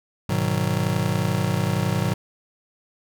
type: chord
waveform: square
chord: G# minor seventh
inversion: none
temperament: just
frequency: 103.83 / 124.59 / 155.74 / 186.89 Hz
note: G#2 / B2 / D#3 / F#3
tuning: 0 / +16 / +2 / +18 cents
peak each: -27 dBFS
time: 0.29-2.14 s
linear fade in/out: 5 ms
effects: none